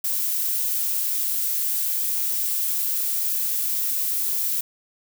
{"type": "noise", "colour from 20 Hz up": "violet", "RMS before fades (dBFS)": -24, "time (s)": [0.04, 4.61], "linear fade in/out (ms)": 5, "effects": []}